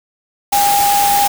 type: tone in noise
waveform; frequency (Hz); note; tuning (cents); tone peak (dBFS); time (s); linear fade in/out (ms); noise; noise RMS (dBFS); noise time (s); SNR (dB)
sine; 810; G#5; -43; -11; 0.52-1.28; 10; white; -18; 0.52-1.28; +4
effects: none